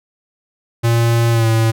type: tone with pitch glide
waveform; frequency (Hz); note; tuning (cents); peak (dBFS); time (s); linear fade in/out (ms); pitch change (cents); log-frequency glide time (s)
square; 116.54 to 112.7; A#2 to A2; 0 to +42; -12; 0.83-1.72; 20; -58; 1.31-1.47
effects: none